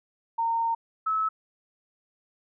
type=tone pair in turn; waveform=sine; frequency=918 / 1298.2 Hz; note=A#5 / E6; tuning=-27 / -27 cents; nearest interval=tritone; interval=600 cents; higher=second; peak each=-23 dBFS; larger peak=neither; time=0.38-0.75 / 1.06-1.29 s; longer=first; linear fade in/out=10 ms; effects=none